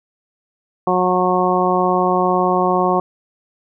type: harmonic tone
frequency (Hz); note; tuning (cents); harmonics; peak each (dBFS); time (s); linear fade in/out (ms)
182.2; F#3; -26; 1 / 2 / 3 / 4 / 5 / 6; -22 / -19 / -22 / -19 / -22 / -20; 0.87-3; 2
effects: none